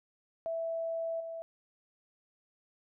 sine tone with level steps, 659.3 Hz, E5, in tune, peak -32 / -38 dBFS, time 0.46-1.42 s, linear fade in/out 0 ms, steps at 1.2 s, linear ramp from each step 5 ms, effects none

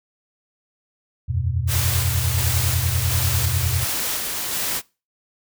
sine chord, E suspended second, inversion none, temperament equal, 82.41 / 92.5 / 123.47 Hz, E2 / F#2 / B2, 0 / 0 / 0 cents, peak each -24 dBFS, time 1.28-3.85 s, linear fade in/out 20 ms
white noise with tremolo, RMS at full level -24 dBFS, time 1.67-4.82 s, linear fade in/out 50 ms, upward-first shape square, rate 1.4 Hz, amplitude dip 25%
effects noise-tail reverb RT60 0.3 s tail -23 dB re dry

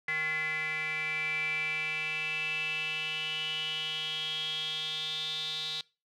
square tone with band-pass filter sweep, 155.56 Hz, D#3, in tune, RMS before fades -34 dBFS, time 0.08-5.81 s, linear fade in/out 2 ms, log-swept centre 2000 to 3800 Hz, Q 9.7, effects noise-tail reverb RT60 0.3 s tail -22 dB re dry

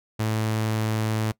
sawtooth tone, 109.5 Hz, A2, 8 cents flat, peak -19 dBFS, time 0.19-1.32 s, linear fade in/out 10 ms, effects noise-tail reverb RT60 0.1 s tail -21 dB re dry

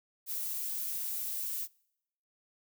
violet noise, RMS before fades -36 dBFS, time 0.26-1.68 s, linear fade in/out 50 ms, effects noise-tail reverb RT60 0.8 s tail -26 dB re dry

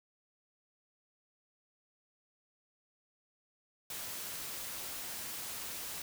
white noise, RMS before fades -42 dBFS, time 3.9-6.02 s, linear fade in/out 2 ms, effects none

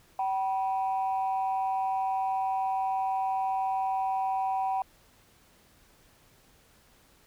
sine tone pair together, 766.9 / 973 Hz, G5 / B5, -38 / -26 cents, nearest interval major third, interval 412 cents, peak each -26 / -32 dBFS, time 0.19-4.82 s, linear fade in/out 2 ms, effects tanh soft clip ceiling -21 dBFS + pink hiss -61 dBFS RMS until 7.26 s

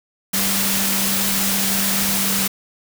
sine tone in noise, 196 Hz, G3, in tune, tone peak -25 dBFS, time 0.33-2.48 s, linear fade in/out 10 ms, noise white, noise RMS -20 dBFS, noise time 0.33-2.48 s, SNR -8 dB, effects none

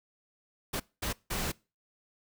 pink noise bursts at uneven times, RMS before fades -33 dBFS, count 3, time 0.73-0.8 / 1.02-1.13 / 1.3-1.52 s, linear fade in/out 10 ms, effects noise-tail reverb RT60 0.3 s tail -23 dB re dry

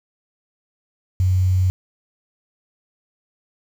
sine tone with quantisation, 92.5 Hz, F#2, in tune, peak -14 dBFS, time 1.2-1.7 s, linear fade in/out 0 ms, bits 7, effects none

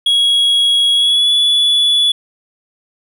triangle tone with pitch glide, 3322 to 3425 Hz, G#7 to A7, 0 to -47 cents, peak -8 dBFS, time 0.06-2.12 s, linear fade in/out 5 ms, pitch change +53 cents, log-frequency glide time 0.94-1.31 s, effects none

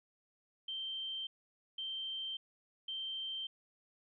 sine tone bursts, 3133 Hz, G7, 2 cents flat, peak -38 dBFS, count 3, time 0.68-3.47 s, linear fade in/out 5 ms, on 590 ms, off 510 ms, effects none

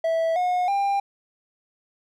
triangle tone with pitch steps, 655 / 722.6 / 797.1 Hz, E5 / F#5 / G5, -11 / -41 / +29 cents, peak -18 dBFS, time 0.04-1 s, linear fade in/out 5 ms, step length 320 ms, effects none

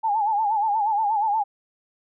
sine tone with vibrato, 851 Hz, G#5, 42 cents sharp, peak -19 dBFS, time 0.03-1.44 s, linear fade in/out 20 ms, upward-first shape sine, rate 8.4 Hz, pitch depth 98 cents each way, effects none

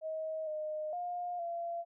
sine tone with pitch steps, 633 / 615 / 709 / 683 Hz, D#5 / D#5 / F5 / F5, +30 / -20 / +26 / -39 cents, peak -35 dBFS, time 0.01-1.85 s, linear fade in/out 50 ms, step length 460 ms, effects none

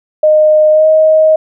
sine tone with pitch glide, 615 to 627.9 Hz, D#5 to D#5, -20 to +16 cents, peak -4 dBFS, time 0.23-1.36 s, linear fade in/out 5 ms, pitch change +36 cents, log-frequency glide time 0.71-0.87 s, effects none

